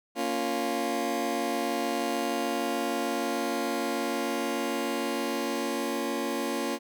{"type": "chord", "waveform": "20% pulse", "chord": "Bb minor", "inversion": "none", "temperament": "just", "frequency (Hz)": [233.1, 279.7, 349.6], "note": ["Bb3", "Db4", "F4"], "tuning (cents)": [0, 16, 2], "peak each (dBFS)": [-28, -27, -27], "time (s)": [0.15, 6.79], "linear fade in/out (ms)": 50, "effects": []}